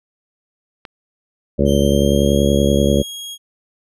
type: click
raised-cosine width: 0.3 ms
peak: -17 dBFS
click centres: 0.852 s
type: harmonic tone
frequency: 70.4 Hz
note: C#2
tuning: 27 cents sharp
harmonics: 1 / 2 / 3 / 4 / 5 / 6 / 7 / 8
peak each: -19 / -20 / -17 / -23 / -21 / -22 / -21 / -20 dBFS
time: 1.58-3.03 s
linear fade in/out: 20 ms
type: tone with pitch glide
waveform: sawtooth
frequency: 3136 to 3286 Hz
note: G7 to G#7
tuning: 0 to -19 cents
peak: -25 dBFS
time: 1.65-3.38 s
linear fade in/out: 50 ms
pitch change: +81 cents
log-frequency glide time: 1.81-2.45 s
effects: resampled to 32000 Hz